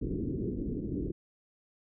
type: low-pass noise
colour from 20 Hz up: white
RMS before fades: -34 dBFS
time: 0.01-1.12 s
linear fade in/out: 10 ms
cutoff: 390 Hz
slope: 48 dB/octave
effects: none